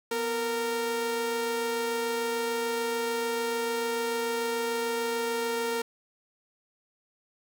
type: tone pair together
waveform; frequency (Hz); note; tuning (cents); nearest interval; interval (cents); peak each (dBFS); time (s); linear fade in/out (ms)
sawtooth; 244.2 / 461.6; B3 / A#4; -19 / -17; major seventh; 1102; -34 / -24; 0.11-5.82; 5
effects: none